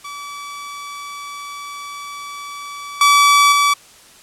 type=tone with level steps; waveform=sawtooth; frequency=1149 Hz; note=D6; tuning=38 cents flat; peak=-25 / -5 / -8 dBFS; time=0.04-3.74 s; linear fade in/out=10 ms; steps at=3.01 / 3.52 s; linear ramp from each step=2 ms; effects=white hiss -45 dBFS RMS until 4.22 s + low-pass 10000 Hz 12 dB/octave